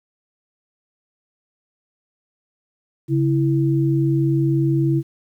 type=tone pair together; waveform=sine; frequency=138.58 / 329.6 Hz; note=C#3 / E4; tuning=0 / 0 cents; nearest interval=octave + minor third; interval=1500 cents; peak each=-17 / -19 dBFS; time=3.08-5.03 s; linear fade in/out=50 ms; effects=9-bit